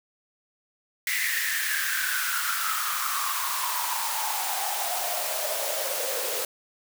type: noise with high-pass filter sweep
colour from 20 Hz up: white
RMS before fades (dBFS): -28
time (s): 1.07-6.45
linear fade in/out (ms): 2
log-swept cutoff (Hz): 2000 to 480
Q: 8.7
effects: none